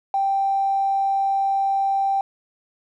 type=tone; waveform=triangle; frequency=784 Hz; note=G5; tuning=in tune; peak=-14 dBFS; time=0.14-2.21 s; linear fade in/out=2 ms; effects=tanh soft clip ceiling -16 dBFS